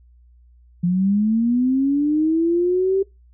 sine linear sweep, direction up, 171.9 to 392 Hz, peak -15 dBFS, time 0.83-3.03 s, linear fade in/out 10 ms, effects noise-tail reverb RT60 0.2 s tail -22 dB re dry + added 60 Hz sine -48 dBFS peak until 3.33 s

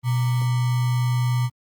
sine tone with sample-and-hold, 123.4 Hz, B2, 1 cent flat, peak -18 dBFS, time 0.03-1.5 s, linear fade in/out 50 ms, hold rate 1050 Hz, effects Opus 24 kbps

